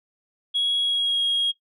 sine tone with pitch glide, 3325 to 3277 Hz, G#7 to G#7, +1 to -24 cents, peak -18 dBFS, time 0.54-1.52 s, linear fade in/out 20 ms, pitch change -25 cents, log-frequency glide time 0.8-1.23 s, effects noise-tail reverb RT60 0.1 s tail -17 dB re dry + tanh soft clip ceiling -17 dBFS

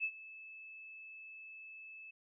sine tone with ADSR envelope, 2614 Hz, E7, 15 cents flat, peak -31 dBFS, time 0-2.11 s, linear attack 39 ms, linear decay 67 ms, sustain -18 dB, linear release 8 ms, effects none

